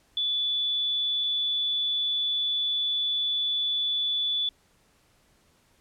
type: tone pair in turn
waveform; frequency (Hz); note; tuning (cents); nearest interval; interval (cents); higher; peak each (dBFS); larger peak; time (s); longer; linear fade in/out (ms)
sine; 3460 / 3460; A7 / A7; -30 / -30; unison; 0; neither; -24; neither; 0.17-1.24 / 1.24-4.49; second; 2
effects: pink hiss -64 dBFS RMS until 5.8 s + low-pass 12000 Hz 12 dB/octave